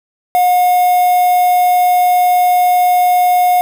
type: tone with quantisation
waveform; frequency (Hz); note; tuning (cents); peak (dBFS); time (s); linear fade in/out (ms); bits
triangle; 721; F#5; -45; -6; 0.35-3.61; 0; 4
effects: none